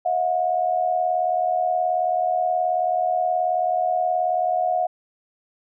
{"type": "tone pair together", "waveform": "sine", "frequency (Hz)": [642.3, 721], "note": ["E5", "F#5"], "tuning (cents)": [-45, -45], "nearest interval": "major second", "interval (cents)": 200, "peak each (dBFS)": [-24, -20], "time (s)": [0.05, 4.87], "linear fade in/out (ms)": 10, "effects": []}